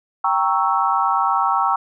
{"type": "chord", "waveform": "sine", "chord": "G diminished seventh", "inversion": "none", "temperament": "equal", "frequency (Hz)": [784, 932.3, 1108.7, 1318.5], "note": ["G5", "Bb5", "Db6", "Fb6"], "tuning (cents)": [0, 0, 0, 0], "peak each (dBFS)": -21, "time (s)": [0.24, 1.76], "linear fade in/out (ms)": 5, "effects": []}